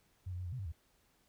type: tone with pitch steps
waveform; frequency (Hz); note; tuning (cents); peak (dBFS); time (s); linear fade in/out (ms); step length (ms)
sine; 91.9 / 89.2 / 91.2 / 87.1 / 128.3 / 97.4 / 79.6; F#2 / F2 / F#2 / F2 / C3 / G2 / D#2; -11 / +37 / -24 / -4 / -34 / -11 / +40; -38; 0.26-0.722; 10; 66
effects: pink hiss -72 dBFS RMS until 1.28 s